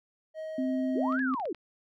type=tone; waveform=triangle; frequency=631 Hz; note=D#5; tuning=24 cents sharp; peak=-33 dBFS; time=0.34-1.19 s; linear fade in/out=50 ms
type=tone with vibrato; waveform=sine; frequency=260.8 Hz; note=C4; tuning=5 cents flat; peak=-27 dBFS; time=0.58-1.35 s; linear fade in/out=5 ms; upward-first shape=sine; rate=20 Hz; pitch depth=10 cents each way
type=linear two-way sweep; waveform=sine; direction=up then down; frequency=279.1 to 1729 to 279.1 Hz; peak=-30 dBFS; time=0.95-1.53 s; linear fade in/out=5 ms; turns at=1.21 s
type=clicks; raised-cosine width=0.3 ms; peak=-31 dBFS; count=6; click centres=1.124 / 1.193 / 1.339 / 1.399 / 1.455 / 1.547 s
effects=none